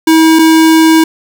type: tone pair in turn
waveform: square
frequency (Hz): 321.2 / 321.2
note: E4 / E4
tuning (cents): -45 / -45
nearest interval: unison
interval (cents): 0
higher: neither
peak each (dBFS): -4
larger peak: neither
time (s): 0.07-0.39 / 0.39-1.04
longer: second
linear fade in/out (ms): 5
effects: 7-bit